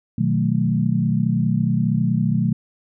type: chord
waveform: sine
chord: B dominant seventh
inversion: none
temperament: equal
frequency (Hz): 123.47 / 155.56 / 185 / 220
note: B2 / D#3 / F#3 / A3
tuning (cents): 0 / 0 / 0 / 0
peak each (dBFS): -22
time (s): 0.18-2.53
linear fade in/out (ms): 5
effects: none